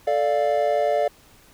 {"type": "chord", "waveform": "triangle", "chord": "D minor", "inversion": "second", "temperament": "equal", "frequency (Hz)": [440, 587.3, 698.5], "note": ["A4", "D5", "F5"], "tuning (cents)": [0, 0, 0], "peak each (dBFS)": [-24, -19, -21], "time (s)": [0.07, 1.08], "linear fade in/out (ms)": 5, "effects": ["pink hiss -53 dBFS RMS until 1.53 s"]}